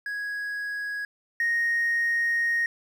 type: tone pair in turn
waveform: triangle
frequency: 1661.2 / 1864.6 Hz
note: G#6 / A#6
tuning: 0 / 0 cents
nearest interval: major second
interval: 200 cents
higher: second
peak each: -27 / -19 dBFS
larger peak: second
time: 0.06-1.05 / 1.4-2.66 s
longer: second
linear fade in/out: 2 ms
effects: tanh soft clip ceiling -18 dBFS + 10-bit